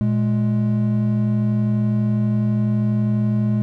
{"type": "tone pair together", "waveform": "triangle", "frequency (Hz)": [117.86, 210], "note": ["A#2", "G#3"], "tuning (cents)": [19, 19], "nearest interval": "minor seventh", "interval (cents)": 1000, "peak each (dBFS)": -17, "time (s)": [0.01, 3.62], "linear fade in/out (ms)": 0, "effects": []}